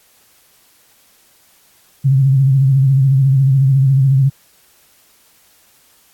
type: tone with vibrato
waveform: sine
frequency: 134.8 Hz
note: C#3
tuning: 48 cents flat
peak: -8 dBFS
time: 2.04-4.3 s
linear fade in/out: 20 ms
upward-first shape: sine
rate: 14 Hz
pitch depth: 61 cents each way
effects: white hiss -52 dBFS RMS until 6.13 s + AAC 64 kbps